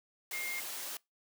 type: tone in noise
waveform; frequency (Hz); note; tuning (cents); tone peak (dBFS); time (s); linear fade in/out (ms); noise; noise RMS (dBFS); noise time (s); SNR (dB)
sine; 2125; C7; +26; -37; 0.33-0.6; 2; white; -41; 0.31-0.97; +1
effects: noise-tail reverb RT60 0.2 s tail -24 dB re dry + high-pass 300 Hz 12 dB/octave